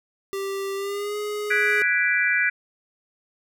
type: tone with pitch glide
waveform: square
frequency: 392 to 417.7 Hz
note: G4 to G#4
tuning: 0 to +10 cents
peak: -27 dBFS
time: 0.33-1.82 s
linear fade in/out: 0 ms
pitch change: +110 cents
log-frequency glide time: 0.75-1.17 s
type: chord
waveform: sine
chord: G# half-diminished seventh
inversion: third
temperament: equal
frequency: 1480 / 1661.2 / 1975.5 / 2349 Hz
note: F#6 / G#6 / B6 / D7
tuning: 0 / 0 / 0 / 0 cents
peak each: -24 dBFS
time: 1.5-2.5 s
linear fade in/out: 10 ms
effects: none